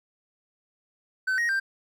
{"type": "tone with pitch steps", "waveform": "triangle", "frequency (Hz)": [1524, 1878, 1576], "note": ["G6", "A#6", "G6"], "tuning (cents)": [-49, 12, 9], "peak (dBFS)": -21, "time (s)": [1.27, 1.6], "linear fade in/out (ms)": 10, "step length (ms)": 110, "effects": []}